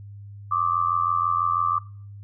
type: tone with amplitude modulation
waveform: sine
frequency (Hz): 1174.7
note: D6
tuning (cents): 0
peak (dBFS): -16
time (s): 0.51-1.79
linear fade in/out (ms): 10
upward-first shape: sine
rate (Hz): 86.1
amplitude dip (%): 90
effects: noise-tail reverb RT60 0.5 s tail -22 dB re dry + added 101 Hz sine -38 dBFS peak until 2.23 s